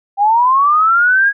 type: linear sweep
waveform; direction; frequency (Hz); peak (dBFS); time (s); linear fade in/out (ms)
sine; up; 784 to 1661.2; -8; 0.17-1.33; 50
effects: none